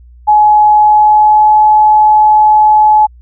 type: tone with pitch glide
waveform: sine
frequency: 845 to 853.3 Hz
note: G#5 to G#5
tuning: +30 to +47 cents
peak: -3 dBFS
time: 0.27-3.07 s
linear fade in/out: 20 ms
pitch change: +17 cents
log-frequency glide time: 0.73-1.58 s
effects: added 60 Hz sine -35 dBFS peak until 3.21 s